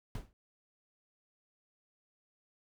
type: noise with exponential decay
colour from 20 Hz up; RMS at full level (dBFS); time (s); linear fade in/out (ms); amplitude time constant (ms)
brown; -34; 0.15-0.33; 1; 37
effects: none